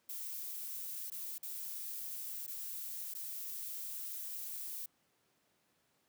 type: noise with dropouts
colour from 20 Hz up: violet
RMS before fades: -43 dBFS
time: 0.09-4.86 s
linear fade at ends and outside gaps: 5 ms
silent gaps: 1.102-1.118 / 1.382-1.429 / 2.466-2.477 / 3.139-3.149 s
effects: pink hiss -75 dBFS RMS until 6.08 s + high-pass 150 Hz 12 dB/octave